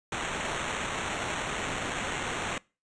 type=noise with sample-and-hold; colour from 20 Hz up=white; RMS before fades=-33 dBFS; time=0.12-2.58 s; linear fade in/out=2 ms; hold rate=4900 Hz; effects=noise-tail reverb RT60 0.3 s tail -23 dB re dry + resampled to 22050 Hz